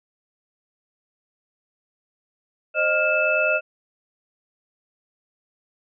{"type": "tone cluster", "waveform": "sine", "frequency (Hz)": [528, 617, 1405, 2627], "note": ["C5", "D#5", "F6", "E7"], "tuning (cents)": [16, -15, 10, -7], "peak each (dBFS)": [-28, -22, -23, -22], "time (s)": [2.74, 3.61], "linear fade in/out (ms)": 50, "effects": []}